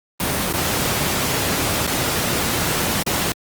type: noise with dropouts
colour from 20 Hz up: pink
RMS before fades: -20 dBFS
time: 0.2-3.32 s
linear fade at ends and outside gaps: 1 ms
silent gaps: 0.527-0.537 / 1.867-1.876 / 3.027-3.065 s
effects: high-pass 80 Hz 12 dB/octave + Opus 24 kbps